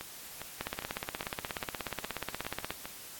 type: two click trains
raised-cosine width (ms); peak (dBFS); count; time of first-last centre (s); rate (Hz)
0.3; -18 / -23; 36 / 8; 0.61-2.706 / 0.01-2.856; 16.7 / 2.46
effects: white hiss -47 dBFS RMS until 3.19 s + AAC 64 kbps